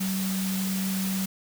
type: tone in noise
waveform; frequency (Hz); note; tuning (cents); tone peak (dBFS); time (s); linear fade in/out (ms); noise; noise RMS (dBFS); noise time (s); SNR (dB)
sine; 190.7; G3; -47; -26; 0-1.26; 10; white; -34; 0-1.26; +5
effects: none